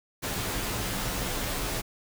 pink noise with comb filter, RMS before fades -31 dBFS, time 0.22-1.82 s, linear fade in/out 20 ms, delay 13 ms, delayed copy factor -0.6, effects none

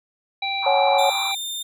harmonic tone, 784 Hz, G5, in tune, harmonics 1 / 3 / 5, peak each -27 / -27 / -27 dBFS, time 0.42-1.35 s, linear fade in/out 5 ms
white band-pass noise, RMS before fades -32 dBFS, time 0.62-1.32 s, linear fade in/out 10 ms, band 860 to 1200 Hz, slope 48 dB/octave
sine chord, C# suspended fourth, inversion none, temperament equal with one note detuned, 554.4 / 740 / 847.1 Hz, C#5 / F#5 / G#5, 0 / 0 / +34 cents, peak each -20 dBFS, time 0.66-1.1 s, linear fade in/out 5 ms
sawtooth tone, 3615 Hz, A7, 46 cents sharp, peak -24 dBFS, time 0.98-1.63 s, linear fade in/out 10 ms
effects none

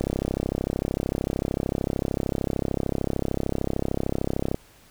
click train, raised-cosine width 2 ms, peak -11 dBFS, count 152, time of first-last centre 0.01-4.545 s, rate 33.3 Hz, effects pink hiss -54 dBFS RMS until 4.9 s

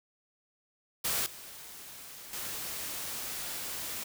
white noise with level steps, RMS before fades -31 / -47 / -38 dBFS, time 1.04-4.04 s, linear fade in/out 10 ms, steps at 1.26 / 2.33 s, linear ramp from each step 2 ms, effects none

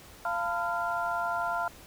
sine tone cluster, 691 / 897 / 1008 / 1387 Hz, F5 / A5 / B5 / F6, -19 / +33 / +35 / -12 cents, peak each -32 / -36 / -35 / -32 dBFS, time 0.25-1.68 s, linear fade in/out 2 ms, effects pink hiss -51 dBFS RMS until 1.86 s

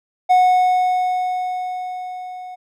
triangle tone with level ramp, 733 Hz, F#5, 16 cents flat, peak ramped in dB -7 to -29 dBFS, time 0.29-2.56 s, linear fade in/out 20 ms, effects none

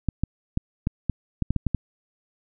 clicks, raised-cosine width 5 ms, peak -10 dBFS, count 10, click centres 0.087 / 0.236 / 0.574 / 0.871 / 1.097 / 1.423 / 1.506 / 1.563 / 1.667 / 1.747 s, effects none

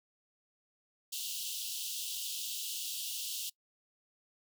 pink high-pass noise, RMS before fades -39 dBFS, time 1.12-3.5 s, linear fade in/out 10 ms, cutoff 2800 Hz, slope 96 dB/octave, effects noise-tail reverb RT60 0.1 s tail -23 dB re dry

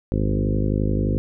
harmonic tone with a mistuned harmonic, 51.6 Hz, G#1, 10 cents flat, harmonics 1 / 2 / 3 / 4 / 5 / 6 / 7 / 8 / 9 / 10, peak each -24 / -24 / -27 / -27 / -28 / -31 / -31 / -35 / -36 / -34 dBFS, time 0.12-1.18 s, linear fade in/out 0 ms, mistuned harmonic 2, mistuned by -26 cents, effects none

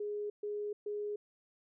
sine tone bursts, 415.3 Hz, G#4, in tune, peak -35 dBFS, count 3, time 0-1.16 s, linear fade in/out 5 ms, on 300 ms, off 130 ms, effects none

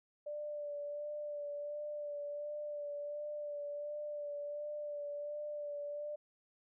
sine tone with vibrato, 587.3 Hz, D5, in tune, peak -39 dBFS, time 0.26-6.16 s, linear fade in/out 10 ms, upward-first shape sine, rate 1.4 Hz, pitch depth 23 cents each way, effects none

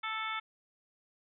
harmonic tone, 440 Hz, A4, in tune, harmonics 2 / 3 / 4 / 5 / 6 / 7 / 8, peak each -43 / -37 / -45 / -39 / -50 / -50 / -43 dBFS, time 0.03-0.4 s, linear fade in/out 10 ms, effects none

